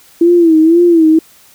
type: tone with vibrato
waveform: sine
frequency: 331.7 Hz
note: E4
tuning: 11 cents sharp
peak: -4 dBFS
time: 0.21-1.19 s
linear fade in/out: 5 ms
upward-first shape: sine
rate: 2 Hz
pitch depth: 94 cents each way
effects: white hiss -44 dBFS RMS until 1.54 s